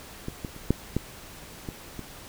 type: clicks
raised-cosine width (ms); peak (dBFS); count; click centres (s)
3; -19 / -19 / -30 / -7 / -11 / -20 / -22; 7; 0.284 / 0.448 / 0.564 / 0.706 / 0.966 / 1.688 / 1.993
effects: pink hiss -45 dBFS RMS until 2.28 s